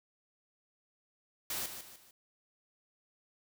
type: noise with echo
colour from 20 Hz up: white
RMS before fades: -37 dBFS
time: 1.5-1.66 s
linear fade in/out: 2 ms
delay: 150 ms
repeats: 3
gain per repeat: -8 dB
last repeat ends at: 2.11 s
effects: none